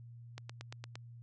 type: click train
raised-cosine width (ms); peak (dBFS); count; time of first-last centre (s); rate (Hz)
0.2; -27; 6; 0.38-0.955; 8.69
effects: added 118 Hz sine -49 dBFS peak until 1.22 s + resampled to 22050 Hz